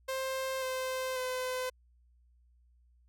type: tone with pitch steps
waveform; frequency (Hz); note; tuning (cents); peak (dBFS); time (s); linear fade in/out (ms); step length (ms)
sawtooth; 527 / 518.2 / 509.6; C5 / C5 / C5; +12 / -17 / -46; -29; 0.08-1.7; 10; 540
effects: added 60 Hz sine -62 dBFS peak until 3.08 s